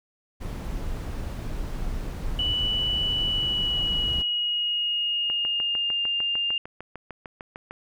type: noise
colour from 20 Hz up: brown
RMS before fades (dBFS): -31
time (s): 0.4-4.23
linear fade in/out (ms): 20
type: tone with pitch glide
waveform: sine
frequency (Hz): 2960 to 2805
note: F#7 to F7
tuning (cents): 0 to +7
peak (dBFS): -23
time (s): 2.39-6.58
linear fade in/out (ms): 2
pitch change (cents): -93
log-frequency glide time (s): 3.2-6.03
type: click train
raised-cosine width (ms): 0.5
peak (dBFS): -22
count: 17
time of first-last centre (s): 5.3-7.71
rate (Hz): 6.64
effects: none